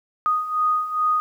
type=beating tone pair; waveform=sine; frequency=1240 / 1242.4 Hz; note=D#6 / D#6; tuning=-6 / -3 cents; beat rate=2.4 Hz; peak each=-25 / -20 dBFS; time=0.26-1.2 s; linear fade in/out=0 ms; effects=9-bit